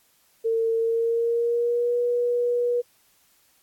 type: tone with pitch glide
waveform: sine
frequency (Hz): 453.6 to 483.4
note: A#4 to B4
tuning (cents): -47 to -37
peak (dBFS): -20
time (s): 0.44-2.82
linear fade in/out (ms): 20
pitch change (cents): +110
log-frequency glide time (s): 0.75-1.98
effects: white hiss -62 dBFS RMS until 3.62 s + AAC 64 kbps